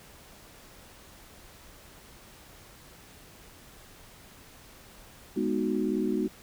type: chord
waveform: sine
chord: G# minor seventh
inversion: none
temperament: equal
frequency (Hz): 207.7 / 246.9 / 311.1 / 370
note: G#3 / B3 / D#4 / F#4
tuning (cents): 0 / 0 / 0 / 0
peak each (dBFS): -31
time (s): 5.36-6.28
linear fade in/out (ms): 10
effects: pink hiss -52 dBFS RMS until 6.42 s